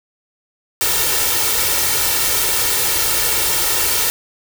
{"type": "noise with comb filter", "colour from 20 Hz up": "white", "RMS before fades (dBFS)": -17, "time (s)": [0.81, 4.1], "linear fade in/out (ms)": 0, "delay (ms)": 2.2, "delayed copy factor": 0.65, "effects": []}